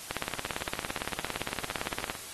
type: two click trains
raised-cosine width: 0.3 ms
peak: -22 / -14 dBFS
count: 27 / 36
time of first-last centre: 0.24-2.152 / 0.11-2.099 s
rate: 13.6 / 17.6 Hz
effects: white hiss -43 dBFS RMS until 2.33 s + AAC 32 kbps